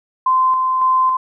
sine tone with tremolo, 1035 Hz, C6, 19 cents flat, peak -11 dBFS, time 0.26-1.17 s, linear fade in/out 5 ms, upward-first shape square, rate 1.8 Hz, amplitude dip 30%, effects none

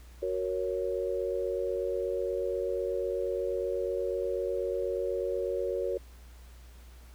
sine chord, F# major, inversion none, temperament equal, 370 / 466.2 / 554.4 Hz, F#4 / A#4 / C#5, 0 / 0 / 0 cents, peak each -33 dBFS, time 0.22-5.98 s, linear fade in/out 10 ms, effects added 60 Hz sine -48 dBFS peak until 7.14 s + pink hiss -59 dBFS RMS until 7.14 s

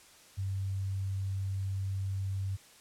sine tone, 96.8 Hz, G2, 21 cents flat, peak -31 dBFS, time 0.37-2.57 s, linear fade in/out 20 ms, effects white hiss -57 dBFS RMS until 2.8 s + low-pass 10000 Hz 12 dB/octave

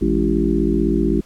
harmonic tone with a mistuned harmonic, 55.8 Hz, A1, 25 cents sharp, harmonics 1 / 3 / 4 / 5 / 6 / 7, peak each -22 / -24 / -21 / -22 / -20 / -24 dBFS, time 0.01-1.21 s, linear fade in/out 10 ms, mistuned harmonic 4, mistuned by -110 cents, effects pink hiss -51 dBFS RMS until 1.25 s + low-pass 12000 Hz 12 dB/octave

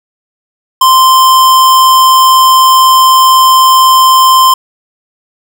square tone, 1042 Hz, C6, 7 cents flat, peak -3 dBFS, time 0.81-4.54 s, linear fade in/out 5 ms, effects none

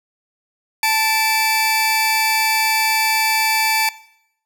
sawtooth tone pair together, 880 / 2316 Hz, A5 / D7, 0 / -25 cents, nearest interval octave + perfect fourth, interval 1675 cents, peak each -14 dBFS, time 0.83-3.89 s, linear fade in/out 2 ms, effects noise-tail reverb RT60 0.7 s tail -19 dB re dry

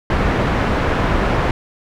pink low-pass noise, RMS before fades -17 dBFS, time 0.1-1.51 s, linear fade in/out 2 ms, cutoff 1800 Hz, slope 12 dB/octave, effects none

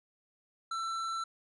triangle tone with tanh clipping, 1338 Hz, E6, 25 cents sharp, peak -35 dBFS, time 0.71-1.24 s, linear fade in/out 5 ms, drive 17 dB, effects resampled to 22050 Hz

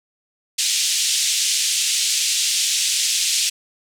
white band-pass noise, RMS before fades -20 dBFS, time 0.58-3.5 s, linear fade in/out 10 ms, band 2700 to 8200 Hz, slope 24 dB/octave, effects none

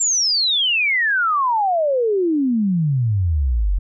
sine exponential sweep, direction down, 7500 to 42.71 Hz, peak -15 dBFS, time 0-3.79 s, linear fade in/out 10 ms, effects none

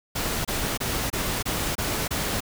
pink noise bursts, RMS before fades -27 dBFS, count 7, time 0.15-2.406 s, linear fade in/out 10 ms, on 300 ms, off 26 ms, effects none

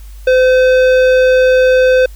sine tone with tanh clipping, 512 Hz, C5, 38 cents flat, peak -8 dBFS, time 0.27-2.06 s, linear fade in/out 5 ms, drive 14 dB, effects added 50 Hz sine -29 dBFS peak until 2.15 s + white hiss -46 dBFS RMS until 2.15 s

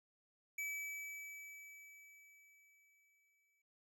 square tone with exponential decay, 2297 Hz, D7, 39 cents flat, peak -40 dBFS, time 0.58-3.62 s, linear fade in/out 5 ms, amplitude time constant 660 ms, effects noise-tail reverb RT60 0.3 s tail -21 dB re dry

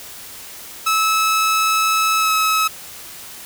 sawtooth tone with pitch glide, 1300 to 1288.8 Hz, E6 to E6, -24 to -39 cents, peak -11 dBFS, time 0.86-2.68 s, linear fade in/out 10 ms, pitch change -15 cents, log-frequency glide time 2.19-2.31 s, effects white hiss -36 dBFS RMS until 3.45 s

